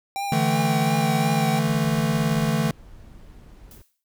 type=tone with vibrato; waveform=square; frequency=784 Hz; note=G5; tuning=in tune; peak=-26 dBFS; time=0.16-1.59 s; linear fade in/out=0 ms; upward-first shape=triangle; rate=2.8 Hz; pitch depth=50 cents each way
type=chord; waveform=square; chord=D suspended second; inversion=none; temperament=equal; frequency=146.83 / 164.81 / 220 Hz; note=D3 / E3 / A3; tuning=0 / 0 / 0 cents; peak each=-25 dBFS; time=0.32-2.71 s; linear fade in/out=2 ms
type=noise; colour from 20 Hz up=brown; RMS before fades=-45 dBFS; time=1.67-3.82 s; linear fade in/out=5 ms
type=noise with exponential decay; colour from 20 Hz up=blue; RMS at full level=-45 dBFS; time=3.71-4.04 s; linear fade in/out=1 ms; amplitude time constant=70 ms
effects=none